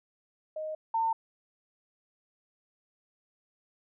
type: tone pair in turn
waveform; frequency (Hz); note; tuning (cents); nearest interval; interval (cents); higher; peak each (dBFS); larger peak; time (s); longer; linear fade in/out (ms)
sine; 622.3 / 903.3; D#5 / A5; 0 / +45; tritone; 645; second; -33 / -25; second; 0.56-0.75 / 0.94-1.13; neither; 5
effects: none